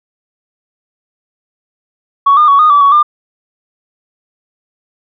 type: tone with pitch steps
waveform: sine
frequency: 1118 / 1213 / 1121 / 1232 / 1154 / 1121 / 1198 Hz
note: C#6 / D#6 / C#6 / D#6 / D6 / C#6 / D6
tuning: +14 / -44 / +19 / -17 / -31 / +19 / +34 cents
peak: -3 dBFS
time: 2.26-3.03 s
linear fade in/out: 10 ms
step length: 110 ms
effects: tanh soft clip ceiling 0 dBFS